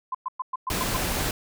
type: tone bursts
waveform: sine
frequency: 1029 Hz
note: C6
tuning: 29 cents flat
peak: -25 dBFS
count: 7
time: 0.12-0.969 s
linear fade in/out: 5 ms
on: 27 ms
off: 110 ms
type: noise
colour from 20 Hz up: pink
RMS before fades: -27 dBFS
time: 0.7-1.31 s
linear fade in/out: 2 ms
effects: none